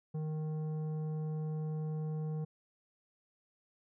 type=tone with tanh clipping; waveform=sine; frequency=155.1 Hz; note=D#3; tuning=5 cents flat; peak=-36 dBFS; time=0.14-2.45 s; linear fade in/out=10 ms; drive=10 dB; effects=none